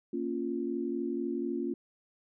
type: chord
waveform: sine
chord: Bb minor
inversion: none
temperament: equal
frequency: 233.1 / 277.2 / 349.2 Hz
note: Bb3 / Db4 / F4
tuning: 0 / 0 / 0 cents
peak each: -36 / -35 / -34 dBFS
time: 0.13-1.74 s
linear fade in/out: 5 ms
effects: none